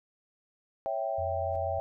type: chord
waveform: sine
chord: C# diminished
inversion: none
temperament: equal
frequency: 554.4 / 659.3 / 784 Hz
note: C#5 / E5 / G5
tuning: 0 / 0 / 0 cents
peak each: -35 / -32 / -34 dBFS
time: 0.86-1.8 s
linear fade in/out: 0 ms
type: tone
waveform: sine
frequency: 87.31 Hz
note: F2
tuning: in tune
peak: -36 dBFS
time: 1.18-1.79 s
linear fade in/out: 5 ms
type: noise with exponential growth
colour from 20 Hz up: brown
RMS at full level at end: -47 dBFS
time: 1.46-1.56 s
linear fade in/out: 2 ms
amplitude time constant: 20 ms
effects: none